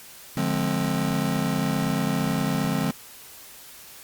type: chord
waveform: square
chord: D half-diminished seventh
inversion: none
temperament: just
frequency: 146.83 / 176.2 / 211.4 / 264.3 Hz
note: D3 / F3 / Ab3 / C4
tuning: 0 / +16 / +31 / +18 cents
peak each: -29 dBFS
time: 0.37-2.91 s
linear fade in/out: 2 ms
effects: white hiss -45 dBFS RMS until 4.03 s + Opus 48 kbps